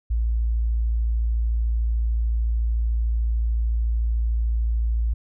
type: tone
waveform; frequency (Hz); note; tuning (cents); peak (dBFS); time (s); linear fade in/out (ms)
sine; 56.8; A#1; -44; -19; 0.1-5.14; 10
effects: none